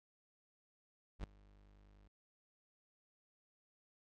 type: tone with ADSR envelope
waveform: 40% pulse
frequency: 50.3 Hz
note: G1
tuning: 45 cents sharp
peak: -37 dBFS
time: 1.19-2.08 s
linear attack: 48 ms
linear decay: 4 ms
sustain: -24 dB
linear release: 8 ms
effects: low-pass 5000 Hz 12 dB/octave + MP3 64 kbps